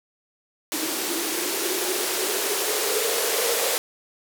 violet noise with band-pass filter sweep, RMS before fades -25 dBFS, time 0.72-3.78 s, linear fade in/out 0 ms, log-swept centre 310 to 490 Hz, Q 8.5, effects none

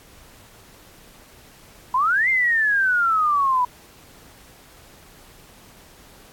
sine exponential two-way sweep, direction up then down, 976 to 2122 to 976 Hz, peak -16 dBFS, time 1.94-3.65 s, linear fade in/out 5 ms, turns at 2.29 s, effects pink hiss -49 dBFS RMS until 6.32 s + AAC 64 kbps

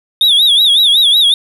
triangle tone with vibrato, 3575 Hz, A7, 27 cents sharp, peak -5 dBFS, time 0.21-1.34 s, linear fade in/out 2 ms, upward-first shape sine, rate 5.4 Hz, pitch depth 150 cents each way, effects none

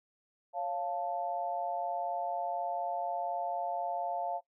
sine chord, Db augmented, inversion none, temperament equal, 554.4 / 698.5 / 880 Hz, Db5 / F5 / A5, 0 / 0 / 0 cents, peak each -40 / -34 / -38 dBFS, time 0.53-4.41 s, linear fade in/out 50 ms, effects noise-tail reverb RT60 0.1 s tail -18 dB re dry

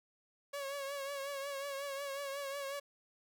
sawtooth tone with vibrato, 557 Hz, C#5, 8 cents sharp, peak -35 dBFS, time 0.53-2.8 s, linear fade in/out 10 ms, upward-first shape triangle, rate 5.5 Hz, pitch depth 55 cents each way, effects 12-bit

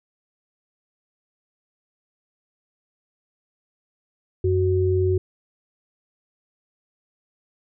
sine tone pair together, 92.4 / 371.1 Hz, F#2 / F#4, -2 / +5 cents, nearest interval 2 octaves, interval 2407 cents, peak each -20 dBFS, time 4.44-5.18 s, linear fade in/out 5 ms, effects none

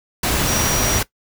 sine tone in noise, 5770 Hz, F#8, 44 cents flat, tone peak -21 dBFS, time 0.47-0.99 s, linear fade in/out 5 ms, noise pink, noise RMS -19 dBFS, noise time 0.23-1.03 s, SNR -5 dB, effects noise-tail reverb RT60 0.1 s tail -18 dB re dry

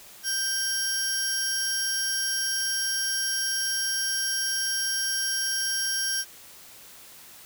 sawtooth tone pair together, 1568 / 5593 Hz, G6 / F8, 0 / +2 cents, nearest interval octave + minor seventh, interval 2202 cents, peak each -27 / -24 dBFS, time 0.23-6.25 s, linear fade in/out 50 ms, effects white hiss -48 dBFS RMS until 7.45 s

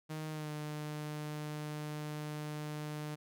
sawtooth tone with pitch glide, 155.56 to 150.78 Hz, D#3 to D3, 0 to +46 cents, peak -35 dBFS, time 0.09-3.16 s, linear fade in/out 20 ms, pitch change -54 cents, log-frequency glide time 0.31-0.5 s, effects none

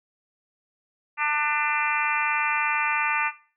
harmonic tone with a mistuned harmonic, 298.1 Hz, D4, 26 cents sharp, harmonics 3 / 4 / 5 / 6 / 7 / 8 / 9, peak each -28 / -27 / -30 / -31 / -29 / -28 / -32 dBFS, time 1.17-3.32 s, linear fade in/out 50 ms, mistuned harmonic 7, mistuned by -36 cents, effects noise-tail reverb RT60 0.4 s tail -18 dB re dry

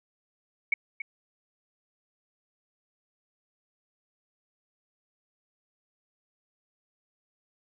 sine tone with echo, 2230 Hz, C#7, 10 cents sharp, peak -20 dBFS, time 0.72-0.74 s, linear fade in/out 5 ms, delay 280 ms, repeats 1, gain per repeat -11 dB, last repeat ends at 1.02 s, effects none

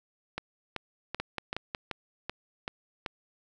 two click trains, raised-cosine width 0.3 ms, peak -17 / -16 dBFS, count 8 / 4, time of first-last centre 0.38-3.062 / 1.2-1.748 s, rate 2.61 / 5.47 Hz, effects none

